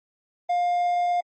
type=tone; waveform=triangle; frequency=706 Hz; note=F5; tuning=19 cents sharp; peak=-18 dBFS; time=0.49-1.21 s; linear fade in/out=10 ms; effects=MP3 32 kbps